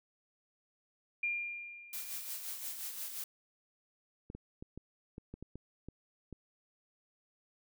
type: tone with exponential decay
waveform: sine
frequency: 2400 Hz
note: D7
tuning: 37 cents sharp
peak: -30 dBFS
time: 1.23-2.48 s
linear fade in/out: 5 ms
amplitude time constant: 270 ms
type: noise with tremolo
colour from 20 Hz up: blue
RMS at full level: -40 dBFS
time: 1.93-3.24 s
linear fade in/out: 2 ms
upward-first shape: sine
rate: 5.7 Hz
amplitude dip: 50%
type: clicks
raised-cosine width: 3 ms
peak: -32 dBFS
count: 10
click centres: 4.301 / 4.35 / 4.625 / 4.776 / 5.181 / 5.34 / 5.426 / 5.556 / 5.886 / 6.327 s
effects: none